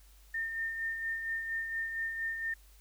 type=tone with tremolo; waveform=sine; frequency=1815 Hz; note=A#6; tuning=47 cents flat; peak=-31 dBFS; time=0.34-2.54 s; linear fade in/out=5 ms; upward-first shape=sine; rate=4.3 Hz; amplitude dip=45%; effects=added 50 Hz sine -56 dBFS peak until 2.8 s + white hiss -64 dBFS RMS until 2.8 s